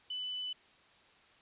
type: tone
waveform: sine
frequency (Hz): 2997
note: F#7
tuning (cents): +22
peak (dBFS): -36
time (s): 0.1-0.53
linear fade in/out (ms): 5
effects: white hiss -63 dBFS RMS until 1.41 s + resampled to 8000 Hz